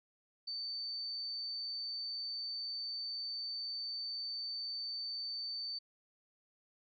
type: tone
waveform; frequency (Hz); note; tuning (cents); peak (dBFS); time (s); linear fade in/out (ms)
sine; 4558; C#8; +47; -38; 0.47-5.79; 10
effects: none